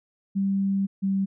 sine tone pair in turn, 195.8 / 194.34 Hz, G3 / G3, -2 / -15 cents, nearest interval unison, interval 13 cents, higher first, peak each -21 dBFS, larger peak neither, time 0.35-0.87 / 1.02-1.26 s, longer first, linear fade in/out 20 ms, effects none

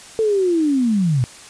sine linear sweep, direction down, 450.6 to 115.8 Hz, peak -14 dBFS, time 0.19-1.24 s, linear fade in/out 0 ms, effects white hiss -40 dBFS RMS until 1.49 s + resampled to 22050 Hz

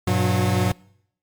square tone cluster, 97.9 / 119.6 / 183.9 / 364.5 / 726 Hz, G2 / A#2 / F#3 / F#4 / F#5, -2 / +45 / -10 / -26 / -33 cents, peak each -22 / -25 / -24 / -30 / -31 dBFS, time 0.07-0.72 s, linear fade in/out 5 ms, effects noise-tail reverb RT60 0.7 s tail -24 dB re dry + MP3 96 kbps

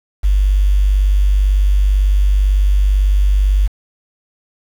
sine tone with quantisation, 49 Hz, G1, in tune, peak -9 dBFS, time 0.23-3.68 s, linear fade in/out 20 ms, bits 6, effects none

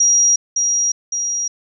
sine tone with echo, 5720 Hz, F8, 41 cents sharp, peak -10 dBFS, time 0-0.36 s, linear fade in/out 5 ms, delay 560 ms, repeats 2, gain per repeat -4 dB, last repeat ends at 1.48 s, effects none

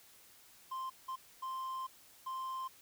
triangle tone bursts at uneven times, 1046.5 Hz, C6, in tune, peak -36 dBFS, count 4, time 0.71-0.9 / 1.08-1.16 / 1.42-1.87 / 2.26-2.68 s, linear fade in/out 10 ms, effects white hiss -61 dBFS RMS until 2.81 s

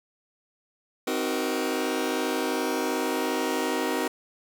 sawtooth chord, C half-diminished seventh, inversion none, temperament just, 261.6 / 314 / 376.7 / 470.9 Hz, C4 / Eb4 / Gb4 / Bb4, 0 / +16 / +31 / +18 cents, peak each -27 dBFS, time 1.07-4.08 s, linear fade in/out 5 ms, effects none

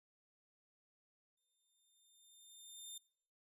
15% pulse tone with exponential growth, 3611 Hz, A7, 44 cents sharp, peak -40 dBFS, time 1.37-2.98 s, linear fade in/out 5 ms, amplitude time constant 350 ms, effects noise-tail reverb RT60 0.6 s tail -22 dB re dry + resampled to 32000 Hz

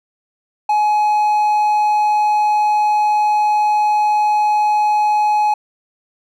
triangle tone, 843 Hz, G#5, 26 cents sharp, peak -10 dBFS, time 0.69-5.54 s, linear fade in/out 5 ms, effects none

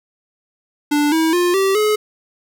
square tone with pitch steps, 293.7 / 322.1 / 353.3 / 387.5 / 425.1 Hz, D4 / E4 / F4 / G4 / G#4, 0 / -40 / +20 / -20 / +40 cents, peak -14 dBFS, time 0.91-1.96 s, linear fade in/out 10 ms, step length 210 ms, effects none

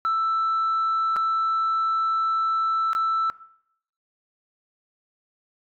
sine tone with dropouts, 1324 Hz, E6, 7 cents sharp, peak -18 dBFS, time 0.05-3.3 s, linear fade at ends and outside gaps 0 ms, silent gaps 1.161-1.166 / 2.932-2.95 s, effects noise-tail reverb RT60 0.7 s tail -19 dB re dry + tanh soft clip ceiling -18 dBFS

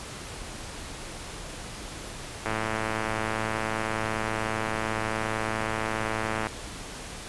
click train, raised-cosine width 0.5 ms, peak -13 dBFS, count 442, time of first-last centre 2.46-6.469 s, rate 110 Hz, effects pink hiss -39 dBFS RMS until 7.28 s + resampled to 24000 Hz

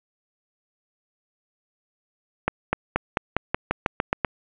accelerating click train, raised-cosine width 0.5 ms, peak -5 dBFS, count 11, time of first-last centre 2.48-4.248 s, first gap 250 ms, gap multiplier 0.92, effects resampled to 8000 Hz + 7-bit

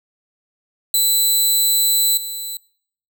10% pulse tone with level steps, 4000 Hz, B7, 21 cents sharp, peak -6 / -18 dBFS, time 0.94-2.57 s, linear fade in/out 2 ms, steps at 2.17 s, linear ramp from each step 5 ms, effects noise-tail reverb RT60 0.6 s tail -24 dB re dry

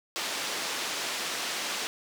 white band-pass noise, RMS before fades -33 dBFS, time 0.16-1.87 s, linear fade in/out 0 ms, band 270 to 5300 Hz, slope 12 dB/octave, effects none

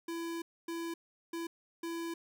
square tone bursts at uneven times, 334.5 Hz, E4, 25 cents sharp, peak -37 dBFS, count 4, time 0.08-0.42 / 0.68-0.94 / 1.33-1.47 / 1.83-2.14 s, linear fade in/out 5 ms, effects none

